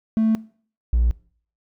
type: tone pair in turn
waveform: triangle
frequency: 221.1 / 58.56 Hz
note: A3 / A#1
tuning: +9 / +9 cents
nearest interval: octave + major seventh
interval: 2300 cents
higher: first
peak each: -13 / -12 dBFS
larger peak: second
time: 0.17-0.35 / 0.93-1.11 s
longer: neither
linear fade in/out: 0 ms
effects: noise-tail reverb RT60 0.5 s tail -23 dB re dry + tanh soft clip ceiling -10 dBFS